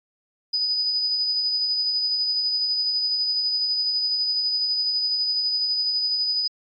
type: tone with tremolo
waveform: sine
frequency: 4978 Hz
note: D#8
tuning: in tune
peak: -19 dBFS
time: 0.53-6.48 s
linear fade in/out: 10 ms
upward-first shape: sine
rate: 12 Hz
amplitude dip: 30%
effects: MP3 64 kbps